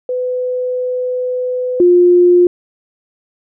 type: tone pair in turn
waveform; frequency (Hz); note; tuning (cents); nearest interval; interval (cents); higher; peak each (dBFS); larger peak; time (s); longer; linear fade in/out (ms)
sine; 502 / 354.2; B4 / F4; +28 / +24; tritone; 604; first; -15 / -5; second; 0.09-1.8 / 1.8-2.47; first; 2
effects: none